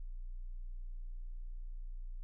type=tone; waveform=sine; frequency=29.75 Hz; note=A#0; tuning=36 cents sharp; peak=-40 dBFS; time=0-2.23 s; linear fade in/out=0 ms; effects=none